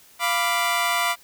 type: chord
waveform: 20% pulse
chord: B diminished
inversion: second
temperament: equal with one note detuned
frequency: 696.4 / 987.8 / 1174.7 Hz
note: F5 / B5 / D6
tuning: -5 / 0 / 0 cents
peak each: -20 dBFS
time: 0.19-1.16 s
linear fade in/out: 50 ms
effects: white hiss -52 dBFS RMS until 1.23 s